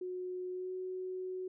sine tone with pitch glide, 365 to 370.5 Hz, F#4 to F#4, -24 to +2 cents, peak -37 dBFS, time 0.01-1.48 s, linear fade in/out 5 ms, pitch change +26 cents, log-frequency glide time 0.51-0.72 s, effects none

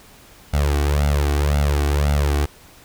sawtooth tone with flanger, 72.5 Hz, D2, 22 cents flat, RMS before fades -18 dBFS, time 0.53-2.46 s, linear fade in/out 10 ms, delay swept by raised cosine 1.4 to 2.7 ms, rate 1.9 Hz, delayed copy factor +0.9, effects pink hiss -47 dBFS RMS until 2.84 s

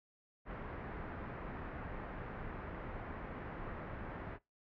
pink low-pass noise, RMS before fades -45 dBFS, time 0.45-4.39 s, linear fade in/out 50 ms, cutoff 1900 Hz, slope 24 dB/octave, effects noise-tail reverb RT60 0.2 s tail -21 dB re dry

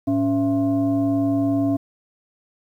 sine tone with frequency modulation, 279.7 Hz, C#4, 16 cents sharp, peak -17 dBFS, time 0.07-1.77 s, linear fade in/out 10 ms, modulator 390 Hz, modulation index 0.67, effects 9-bit

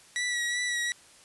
sawtooth tone with vibrato, 1939 Hz, B6, 32 cents flat, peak -24 dBFS, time 0.16-0.92 s, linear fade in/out 0 ms, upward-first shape sine, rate 2.7 Hz, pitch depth 29 cents each way, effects white hiss -55 dBFS RMS until 1.24 s + resampled to 24000 Hz

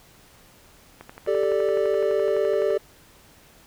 click train, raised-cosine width 0.5 ms, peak -24 dBFS, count 21, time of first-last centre 1.01-2.705 s, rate 11.8 Hz
triangle chord, G suspended second, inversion none, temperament equal, 392 / 440 / 587.3 Hz, G4 / A4 / D5, 0 / 0 / 0 cents, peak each -22 dBFS, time 1.27-2.78 s, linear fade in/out 10 ms
effects pink hiss -53 dBFS RMS until 3.66 s

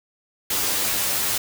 white noise with comb filter, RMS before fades -23 dBFS, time 0.5-1.38 s, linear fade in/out 5 ms, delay 10 ms, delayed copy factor +0.55, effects none

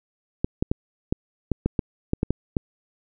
clicks, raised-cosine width 3 ms, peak -8 dBFS, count 11, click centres 0.445 / 0.625 / 0.715 / 1.125 / 1.517 / 1.66 / 1.792 / 2.134 / 2.231 / 2.306 / 2.568 s, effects none

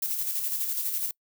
violet noise with tremolo, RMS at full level -28 dBFS, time 0.02-1.11 s, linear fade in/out 5 ms, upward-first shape square, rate 12 Hz, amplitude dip 40%, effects noise-tail reverb RT60 0.1 s tail -25 dB re dry

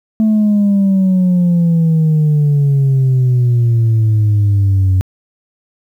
sine exponential sweep, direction down, 220 to 92.5 Hz, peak -6 dBFS, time 0.2-5.01 s, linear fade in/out 0 ms, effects tanh soft clip ceiling -7 dBFS + 8-bit

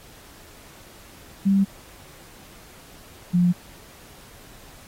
sine tone pair in turn, 196 / 176.77 Hz, G3 / F3, 0 / +21 cents, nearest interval major second, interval 179 cents, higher first, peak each -15 dBFS, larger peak neither, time 1.45-1.65 / 3.33-3.53 s, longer neither, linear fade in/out 20 ms, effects pink hiss -48 dBFS RMS until 4.87 s + AAC 48 kbps

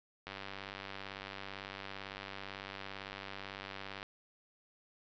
click train, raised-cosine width 0.3 ms, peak -27 dBFS, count 369, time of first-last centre 0.27-4.029 s, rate 97.9 Hz, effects resampled to 16000 Hz

